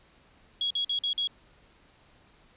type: tone bursts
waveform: sine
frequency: 3322 Hz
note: G#7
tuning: in tune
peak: -25 dBFS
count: 5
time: 0.61-1.273 s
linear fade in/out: 2 ms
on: 95 ms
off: 47 ms
effects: pink hiss -60 dBFS RMS until 2.56 s + resampled to 8000 Hz

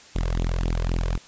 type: tone with flanger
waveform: sawtooth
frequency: 42.39 Hz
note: E1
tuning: 49 cents sharp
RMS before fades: -24 dBFS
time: 0.15-1.18 s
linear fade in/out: 10 ms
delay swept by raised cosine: 0.27 to 1.97 ms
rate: 3.8 Hz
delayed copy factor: +0.9
effects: white hiss -48 dBFS RMS until 1.27 s + resampled to 16000 Hz

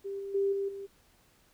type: tone with level steps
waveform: sine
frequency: 395.3 Hz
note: G4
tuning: 15 cents sharp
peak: -34 / -36 / -25 / -29 / -38 dBFS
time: 0.04-0.87 s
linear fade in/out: 20 ms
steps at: 0.19 / 0.34 / 0.52 / 0.68 s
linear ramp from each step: 10 ms
effects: pink hiss -65 dBFS RMS until 1.53 s

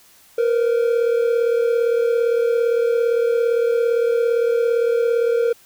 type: tone pair together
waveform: triangle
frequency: 466.2 / 503.8 Hz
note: A#4 / B4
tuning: 0 / +34 cents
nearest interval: minor second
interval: 134 cents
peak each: -14 / -21 dBFS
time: 0.38-5.53 s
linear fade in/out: 5 ms
effects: white hiss -51 dBFS RMS until 5.65 s

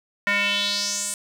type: tone with band-pass filter sweep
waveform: square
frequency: 202.7 Hz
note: G#3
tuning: 42 cents flat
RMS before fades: -24 dBFS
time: 0.27-1.14 s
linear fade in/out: 0 ms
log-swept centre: 1900 to 9000 Hz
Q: 3.8
effects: 8-bit

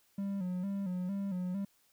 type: tone with vibrato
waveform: triangle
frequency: 189.4 Hz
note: F#3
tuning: 41 cents sharp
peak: -31 dBFS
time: 0.18-1.65 s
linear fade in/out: 5 ms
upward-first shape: square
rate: 2.2 Hz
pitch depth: 78 cents each way
effects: white hiss -70 dBFS RMS until 1.92 s

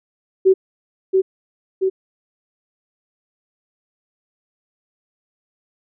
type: tone with echo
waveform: sine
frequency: 380 Hz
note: F#4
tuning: 46 cents sharp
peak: -8 dBFS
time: 0.45-0.54 s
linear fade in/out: 20 ms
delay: 680 ms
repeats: 2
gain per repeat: -3 dB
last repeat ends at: 1.9 s
effects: none

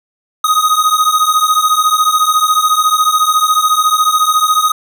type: beating tone pair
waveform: square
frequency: 1244.5 / 1258.5 Hz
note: D#6 / D#6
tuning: 0 / +19 cents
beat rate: 14 Hz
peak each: -13 dBFS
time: 0.44-4.72 s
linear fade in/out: 5 ms
effects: none

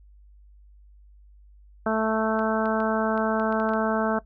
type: harmonic tone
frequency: 220 Hz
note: A3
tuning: in tune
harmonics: 1 / 2 / 3 / 4 / 5 / 6 / 7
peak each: -26 / -28 / -26 / -31 / -34 / -31 / -33 dBFS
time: 1.86-4.19 s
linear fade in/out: 5 ms
type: clicks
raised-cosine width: 0.3 ms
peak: -27 dBFS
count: 9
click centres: 2.392 / 2.657 / 2.803 / 3.177 / 3.398 / 3.525 / 3.6 / 3.691 / 3.736 s
effects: noise-tail reverb RT60 0.1 s tail -18 dB re dry + added 50 Hz sine -49 dBFS peak until 4.25 s

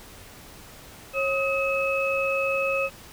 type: tone cluster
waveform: sine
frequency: 545 / 1264 / 2577 Hz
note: C#5 / D#6 / E7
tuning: -29 / +27 / -40 cents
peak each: -25 / -31 / -26 dBFS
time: 1.13-2.9 s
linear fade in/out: 50 ms
effects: pink hiss -46 dBFS RMS until 3.12 s

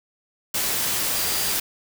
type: tone in noise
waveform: sine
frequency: 4748 Hz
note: D8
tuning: 18 cents sharp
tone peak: -32 dBFS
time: 1.15-1.53 s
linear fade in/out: 5 ms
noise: white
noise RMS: -24 dBFS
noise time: 0.54-1.6 s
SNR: -11 dB
effects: none

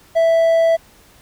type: tone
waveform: triangle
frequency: 659.3 Hz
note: E5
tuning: in tune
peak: -9 dBFS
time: 0.15-0.77 s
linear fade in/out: 20 ms
effects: pink hiss -49 dBFS RMS until 1.21 s

